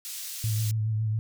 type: high-pass noise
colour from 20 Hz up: pink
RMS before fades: -37 dBFS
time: 0.05-0.71 s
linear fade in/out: 0 ms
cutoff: 4600 Hz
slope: 12 dB/octave
type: tone with vibrato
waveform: sine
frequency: 109.2 Hz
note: A2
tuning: 13 cents flat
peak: -24 dBFS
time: 0.44-1.19 s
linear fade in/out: 0 ms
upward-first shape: triangle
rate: 7.2 Hz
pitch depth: 41 cents each way
effects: none

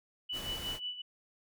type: tone with tremolo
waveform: sine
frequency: 2967 Hz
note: F#7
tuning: 4 cents sharp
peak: -34 dBFS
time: 0.29-1.02 s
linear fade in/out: 10 ms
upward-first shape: sine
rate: 5.6 Hz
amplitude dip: 70%
type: noise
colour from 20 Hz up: pink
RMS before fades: -43 dBFS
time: 0.32-0.8 s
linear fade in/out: 50 ms
effects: none

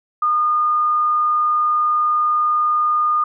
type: tone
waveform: sine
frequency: 1220 Hz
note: D#6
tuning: 34 cents flat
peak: -14 dBFS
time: 0.22-3.24 s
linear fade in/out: 5 ms
effects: none

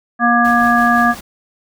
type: harmonic tone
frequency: 237.8 Hz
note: A#3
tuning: 35 cents sharp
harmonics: 1 / 3 / 5 / 7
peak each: -15 / -15 / -15 / -15 dBFS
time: 0.19-1.15 s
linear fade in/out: 50 ms
type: noise with tremolo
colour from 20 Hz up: pink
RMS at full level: -32 dBFS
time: 0.44-1.21 s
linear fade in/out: 10 ms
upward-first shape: sine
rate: 5.8 Hz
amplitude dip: 40%
effects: none

